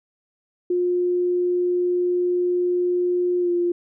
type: tone with pitch glide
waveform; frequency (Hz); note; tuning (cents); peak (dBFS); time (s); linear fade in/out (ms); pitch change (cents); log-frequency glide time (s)
sine; 356.3 to 349.4; F4 to F4; +35 to +1; -18; 0.7-3.72; 5; -34; 3.4-3.5
effects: none